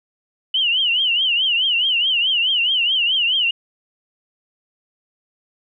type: tone with vibrato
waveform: sine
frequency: 2960 Hz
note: F#7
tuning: in tune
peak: -15 dBFS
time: 0.54-3.51 s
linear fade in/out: 5 ms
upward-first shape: triangle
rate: 4.7 Hz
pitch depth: 170 cents each way
effects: none